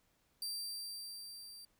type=tone with level ramp; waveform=sawtooth; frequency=4699 Hz; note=D8; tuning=in tune; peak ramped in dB=-35 to -48 dBFS; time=0.42-1.65 s; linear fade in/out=2 ms; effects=pink hiss -75 dBFS RMS until 1.79 s